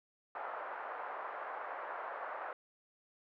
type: band-pass noise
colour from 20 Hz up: pink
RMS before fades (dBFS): -43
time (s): 0.35-2.53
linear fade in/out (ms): 2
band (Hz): 610 to 1500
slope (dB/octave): 24
effects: none